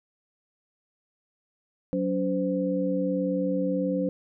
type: tone cluster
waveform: sine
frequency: 186 / 284.5 / 514 Hz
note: F#3 / C#4 / C5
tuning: +9 / +45 / -31 cents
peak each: -28 dBFS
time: 1.93-4.09 s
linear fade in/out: 0 ms
effects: none